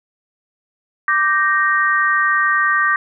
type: chord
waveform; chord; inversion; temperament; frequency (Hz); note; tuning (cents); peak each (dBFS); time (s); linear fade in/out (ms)
sine; G minor; second; equal with one note detuned; 1174.7 / 1559 / 1864.7; D6 / G6 / Bb6; 0 / -10 / 0; -17 / -18 / -17; 1.08-2.96; 2
effects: none